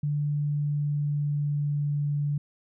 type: tone with pitch glide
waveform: sine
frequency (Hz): 146.83 to 145.4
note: D3 to D3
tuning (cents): 0 to -17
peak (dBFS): -24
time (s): 0.03-2.38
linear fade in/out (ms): 5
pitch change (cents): -17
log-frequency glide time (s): 0.28-2.12
effects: none